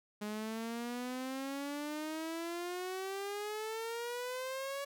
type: exponential sweep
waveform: sawtooth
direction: up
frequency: 207.7 to 565 Hz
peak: -34 dBFS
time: 0.21-4.85 s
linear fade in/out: 10 ms
effects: none